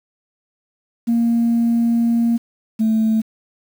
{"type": "tone pair in turn", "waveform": "sine", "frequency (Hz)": [233.1, 220.5], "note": ["A#3", "A3"], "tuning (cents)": [0, 4], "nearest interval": "minor second", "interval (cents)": 96, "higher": "first", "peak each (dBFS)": -12, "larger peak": "neither", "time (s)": [[1.07, 2.38], [2.79, 3.22]], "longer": "first", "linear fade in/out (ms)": 20, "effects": ["tanh soft clip ceiling -10 dBFS", "7-bit"]}